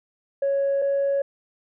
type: tone pair in turn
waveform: sine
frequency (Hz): 554.4 / 556.5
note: C#5 / C#5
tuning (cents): 0 / +7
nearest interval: unison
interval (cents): 7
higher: second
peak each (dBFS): -18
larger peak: neither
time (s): 0.42-0.82 / 0.82-1.22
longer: neither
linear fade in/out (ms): 5
effects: tanh soft clip ceiling -17 dBFS